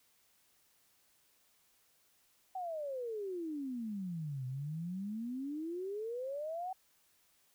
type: exponential two-way sweep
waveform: sine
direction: down then up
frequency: 766 to 125.6 to 766 Hz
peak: -37 dBFS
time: 2.55-6.73 s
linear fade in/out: 5 ms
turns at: 4.46 s
effects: white hiss -71 dBFS RMS until 7.54 s